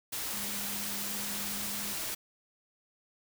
sine tone in noise, 203.5 Hz, G#3, 35 cents flat, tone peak -44 dBFS, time 0.33-1.94 s, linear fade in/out 10 ms, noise white, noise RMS -36 dBFS, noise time 0.12-2.15 s, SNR -11 dB, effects none

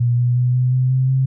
sine tone with pitch steps, 120.4 / 122.29 / 124.21 / 126.17 / 128.15 / 130.16 / 132.21 Hz, B2 / B2 / B2 / B2 / C3 / C3 / C3, -44 / -17 / +10 / +37 / -36 / -9 / +18 cents, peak -13 dBFS, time 0-1.26 s, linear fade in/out 10 ms, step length 180 ms, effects none

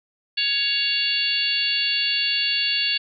harmonic tone with a mistuned harmonic, 557 Hz, C#5, 8 cents sharp, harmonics 3 / 4 / 5 / 6 / 7 / 8, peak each -32 / -34 / -23 / -27 / -34 / -24 dBFS, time 0.37-2.98 s, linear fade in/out 10 ms, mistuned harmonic 6, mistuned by +40 cents, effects none

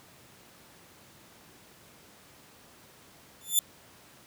5% pulse tone with exponential growth, 3520 Hz, A7, in tune, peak -10 dBFS, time 3.41-3.59 s, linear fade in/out 1 ms, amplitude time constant 39 ms, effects pink hiss -55 dBFS RMS until 4.26 s + high-pass 100 Hz 12 dB/octave

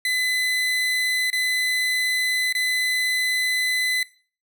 30% pulse tone with dropouts, 2013 Hz, B6, 33 cents sharp, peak -18 dBFS, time 0.05-4.03 s, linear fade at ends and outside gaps 2 ms, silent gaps 1.302-1.329 / 2.526-2.55 s, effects noise-tail reverb RT60 0.4 s tail -18 dB re dry

